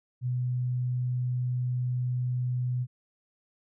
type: tone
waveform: sine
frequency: 124.8 Hz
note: B2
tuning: 19 cents sharp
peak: -26 dBFS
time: 0.21-2.87 s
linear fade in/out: 50 ms
effects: none